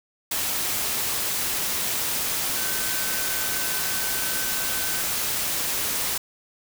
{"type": "tone in noise", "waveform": "sine", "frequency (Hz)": 1527, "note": "G6", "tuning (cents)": -46, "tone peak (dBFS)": -35, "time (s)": [2.56, 5.01], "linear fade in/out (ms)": 5, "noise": "white", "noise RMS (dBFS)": -26, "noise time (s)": [0.31, 6.18], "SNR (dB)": -12, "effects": []}